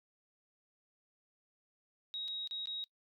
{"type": "tone with dropouts", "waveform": "sine", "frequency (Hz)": 3796, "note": "A#7", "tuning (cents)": 31, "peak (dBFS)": -38, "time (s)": [2.14, 2.84], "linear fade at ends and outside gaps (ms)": 0, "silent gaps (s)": [[2.279, 2.283], [2.474, 2.51], [2.657, 2.672]], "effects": ["noise-tail reverb RT60 0.1 s tail -21 dB re dry"]}